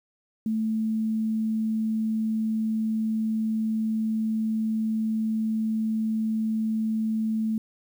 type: tone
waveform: sine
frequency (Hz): 220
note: A3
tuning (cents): 0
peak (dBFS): -23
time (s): 0.46-7.58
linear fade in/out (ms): 2
effects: 9-bit